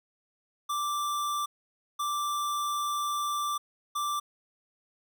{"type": "tone bursts at uneven times", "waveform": "square", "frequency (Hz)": 1174.7, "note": "D6", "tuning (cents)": 0, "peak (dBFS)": -29, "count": 3, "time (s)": [[0.69, 1.46], [1.99, 3.58], [3.95, 4.2]], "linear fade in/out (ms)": 10, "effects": []}